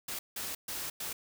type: noise bursts at uneven times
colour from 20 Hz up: white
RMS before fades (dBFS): -38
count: 4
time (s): 0.08-0.19 / 0.36-0.55 / 0.68-0.9 / 1-1.13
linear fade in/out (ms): 5
effects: none